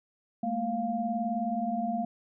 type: tone cluster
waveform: sine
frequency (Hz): 212.3 / 231.4 / 699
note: G#3 / A#3 / F5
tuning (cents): +38 / -13 / +1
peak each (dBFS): -34 / -32 / -31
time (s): 0.43-2.05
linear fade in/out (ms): 5
effects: none